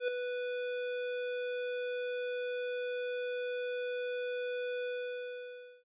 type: tone with ADSR envelope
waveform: square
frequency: 493.9 Hz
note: B4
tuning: in tune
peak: -28 dBFS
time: 0-5.84 s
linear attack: 81 ms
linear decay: 3 ms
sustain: -7 dB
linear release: 990 ms
effects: resampled to 8000 Hz